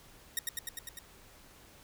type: tone with echo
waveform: 5% pulse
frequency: 1864.7 Hz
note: A#6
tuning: in tune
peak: -19 dBFS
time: 0.37-0.39 s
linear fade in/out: 2 ms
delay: 100 ms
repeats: 6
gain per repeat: -2 dB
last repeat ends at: 0.99 s
effects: pink hiss -57 dBFS RMS until 1.83 s